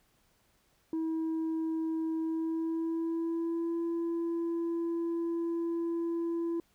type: tone with pitch glide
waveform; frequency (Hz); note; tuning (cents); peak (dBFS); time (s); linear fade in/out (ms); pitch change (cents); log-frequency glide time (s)
sine; 322.3 to 336.2; E4 to E4; -39 to +34; -27; 0.93-6.6; 2; +73; 2.19-3.79
effects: tanh soft clip ceiling -29 dBFS + pink hiss -70 dBFS RMS until 6.74 s